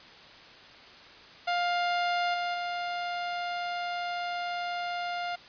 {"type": "tone with level steps", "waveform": "sawtooth", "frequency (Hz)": 703, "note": "F5", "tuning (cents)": 11, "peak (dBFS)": [-22, -25, -27], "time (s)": [1.47, 5.36], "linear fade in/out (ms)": 10, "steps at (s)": [2.34, 2.54], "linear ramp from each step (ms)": 2, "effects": ["white hiss -50 dBFS RMS until 5.48 s", "resampled to 11025 Hz"]}